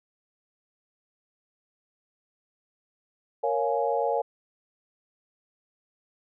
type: chord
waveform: sine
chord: Bb minor seventh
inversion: none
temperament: equal with one note detuned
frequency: 466.2 / 554.4 / 698.5 / 835.9 Hz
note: Bb4 / Db5 / F5 / Ab5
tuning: 0 / 0 / 0 / +11 cents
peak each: -28 / -28 / -30 / -29 dBFS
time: 3.43-4.22 s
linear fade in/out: 10 ms
effects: none